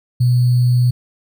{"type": "tone with sample-and-hold", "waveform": "sine", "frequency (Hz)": 123.47, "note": "B2", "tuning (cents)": 0, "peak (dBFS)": -10, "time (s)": [0.2, 0.91], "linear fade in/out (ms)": 10, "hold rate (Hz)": 4410, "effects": []}